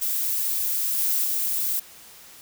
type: noise with level steps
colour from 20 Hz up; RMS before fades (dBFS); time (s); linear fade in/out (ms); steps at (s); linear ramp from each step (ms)
violet; -25 / -23 / -25; 0.01-1.8; 10; 0.98 / 1.24; 5
effects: white hiss -47 dBFS RMS until 2.41 s